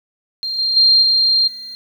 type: tone with level steps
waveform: sine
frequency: 4189 Hz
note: C8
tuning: 1 cent sharp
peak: -20 / -15 / -8 / -11 / -29 dBFS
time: 0.43-1.75 s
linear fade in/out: 0 ms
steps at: 0.58 / 0.76 / 1.02 / 1.47 s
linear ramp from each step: 10 ms
effects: 8-bit